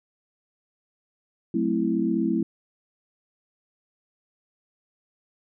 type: chord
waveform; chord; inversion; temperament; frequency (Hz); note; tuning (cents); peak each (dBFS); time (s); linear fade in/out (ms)
sine; F# half-diminished seventh; none; equal; 185 / 220 / 261.6 / 329.6; F#3 / A3 / C4 / E4; 0 / 0 / 0 / 0; -29 / -26 / -28 / -25; 1.54-2.43; 5
effects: none